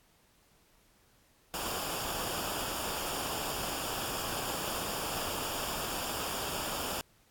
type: noise with comb filter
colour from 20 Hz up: pink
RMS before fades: -36 dBFS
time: 1.54-7.01 s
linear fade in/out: 0 ms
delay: 0.49 ms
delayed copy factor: -0.65
effects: pink hiss -66 dBFS RMS until 7.3 s + AAC 64 kbps